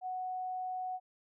sine tone, 740 Hz, F#5, in tune, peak -35 dBFS, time 0.01-1 s, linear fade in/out 50 ms, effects none

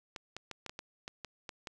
clicks, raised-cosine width 0.2 ms, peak -24 dBFS, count 10, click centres 0.162 / 0.366 / 0.513 / 0.663 / 0.695 / 0.791 / 1.079 / 1.247 / 1.492 / 1.672 s, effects none

